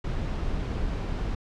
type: noise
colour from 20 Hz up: brown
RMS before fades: -29 dBFS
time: 0.04-1.35 s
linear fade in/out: 5 ms
effects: low-pass 5000 Hz 12 dB/octave